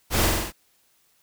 pink noise with echo, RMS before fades -23 dBFS, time 0.1-0.3 s, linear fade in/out 50 ms, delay 45 ms, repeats 5, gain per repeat -2 dB, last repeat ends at 0.525 s, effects white hiss -64 dBFS RMS until 1.22 s

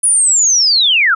sine linear sweep, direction down, 9956 to 1256 Hz, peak -8 dBFS, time 0.03-1.15 s, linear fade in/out 10 ms, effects none

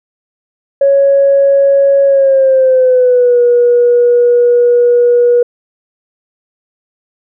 sine tone with pitch glide, 554.4 to 482.6 Hz, C#5 to B4, 0 to -40 cents, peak -4 dBFS, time 0.81-5.43 s, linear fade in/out 5 ms, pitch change -240 cents, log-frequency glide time 2.05-3.41 s, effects tanh soft clip ceiling 0 dBFS

